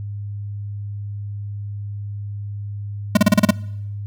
square tone bursts, 207.7 Hz, G#3, in tune, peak -9 dBFS, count 7, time 3.15-3.508 s, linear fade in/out 5 ms, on 22 ms, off 34 ms, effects noise-tail reverb RT60 0.9 s tail -23 dB re dry + added 102 Hz sine -26 dBFS peak until 4.06 s

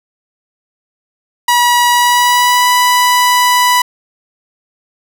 sawtooth tone with pitch glide, 967 to 987.9 Hz, B5 to B5, -37 to 0 cents, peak -4 dBFS, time 1.48-3.82 s, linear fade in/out 5 ms, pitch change +37 cents, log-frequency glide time 1.91-2.68 s, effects none

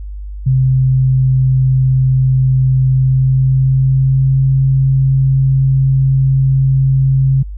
sine tone with pitch glide, 130.81 to 134.02 Hz, C3 to C3, 0 to +42 cents, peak -8 dBFS, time 0.46-7.43 s, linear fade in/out 10 ms, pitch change +42 cents, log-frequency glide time 2.9-4.5 s, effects added 50 Hz sine -23 dBFS peak until 7.57 s

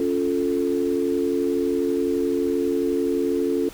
sine chord, Db augmented, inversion none, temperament equal, 277.2 / 349.2 / 440 Hz, Db4 / F4 / A4, 0 / 0 / 0 cents, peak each -24 dBFS, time 0-3.69 s, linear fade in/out 2 ms, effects pink hiss -43 dBFS RMS until 3.73 s

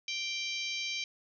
harmonic tone, 784 Hz, G5, in tune, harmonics 3 / 4 / 5 / 6 / 7 / 8, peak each -37 / -39 / -41 / -43 / -44 / -45 dBFS, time 0.08-1.04 s, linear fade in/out 2 ms, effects none

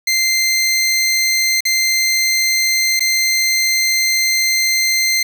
20% pulse tone with dropouts, 2084 Hz, C7, 7 cents flat, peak -8 dBFS, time 0.07-5.23 s, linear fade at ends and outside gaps 5 ms, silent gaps 1.607-1.652 / 2.995-3.005 s, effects 7-bit

